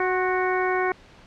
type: harmonic tone with a mistuned harmonic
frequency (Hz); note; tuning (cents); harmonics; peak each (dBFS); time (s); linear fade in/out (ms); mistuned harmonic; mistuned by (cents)
370; F#4; 0; 1 / 2 / 3 / 4 / 5 / 6; -24 / -27 / -29 / -30 / -31 / -32; 0-0.92; 2; 3; -37
effects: pink hiss -50 dBFS RMS until 1.26 s + low-pass 4000 Hz 12 dB/octave